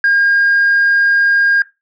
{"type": "tone", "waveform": "sine", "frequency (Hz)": 1617, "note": "G#6", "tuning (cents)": -47, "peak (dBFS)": -7, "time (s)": [0.04, 1.62], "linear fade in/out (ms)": 2, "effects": ["noise-tail reverb RT60 0.2 s tail -18 dB re dry", "tanh soft clip ceiling -6 dBFS"]}